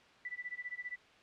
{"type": "tone with tremolo", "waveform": "sine", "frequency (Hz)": 1975.5, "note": "B6", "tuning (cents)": 0, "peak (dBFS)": -36, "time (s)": [0.25, 0.96], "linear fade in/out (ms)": 2, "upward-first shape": "sine", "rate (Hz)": 15, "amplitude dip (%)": 95, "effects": ["white hiss -61 dBFS RMS until 1.22 s", "low-pass 3000 Hz 12 dB/octave"]}